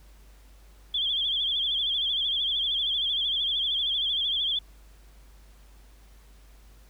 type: tone with vibrato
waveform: sine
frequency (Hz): 3322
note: G#7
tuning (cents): 0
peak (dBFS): -24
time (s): 0.94-4.59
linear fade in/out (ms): 5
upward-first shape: sine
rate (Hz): 13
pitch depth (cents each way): 89
effects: added 50 Hz sine -50 dBFS peak until 6.89 s + pink hiss -60 dBFS RMS until 6.89 s